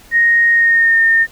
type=tone with pitch glide; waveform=sine; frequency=1864.7 to 1822.1 Hz; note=A#6 to A#6; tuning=0 to -40 cents; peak=-8 dBFS; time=0.11-1.27 s; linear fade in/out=50 ms; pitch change=-40 cents; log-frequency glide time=0.52-1 s; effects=pink hiss -43 dBFS RMS until 1.31 s